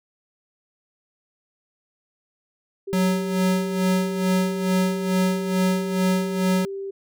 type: tone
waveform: sine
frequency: 392 Hz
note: G4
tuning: in tune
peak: -28 dBFS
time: 2.87-6.91 s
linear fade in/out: 10 ms
type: tone with tremolo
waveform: square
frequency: 185 Hz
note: F#3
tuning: in tune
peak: -18 dBFS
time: 2.93-6.65 s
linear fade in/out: 0 ms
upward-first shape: sine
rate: 2.3 Hz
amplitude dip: 65%
effects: none